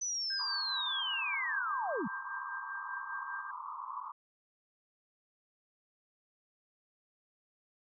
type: linear sweep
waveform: sine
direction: down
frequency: 6060 to 156.2 Hz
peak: -33 dBFS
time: 0.01-2.08 s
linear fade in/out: 10 ms
type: tone with tremolo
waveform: sine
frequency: 1586 Hz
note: G6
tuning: 20 cents sharp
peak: -38 dBFS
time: 0.3-3.51 s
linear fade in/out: 5 ms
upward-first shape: sine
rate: 5 Hz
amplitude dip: 60%
type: band-pass noise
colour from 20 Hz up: pink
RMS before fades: -43 dBFS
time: 0.39-4.12 s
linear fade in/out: 10 ms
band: 940 to 1200 Hz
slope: 96 dB/octave
effects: none